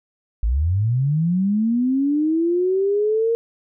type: linear sweep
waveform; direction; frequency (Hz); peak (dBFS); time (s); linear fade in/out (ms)
sine; up; 50.1 to 465.2; -16; 0.43-3.35; 0
effects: none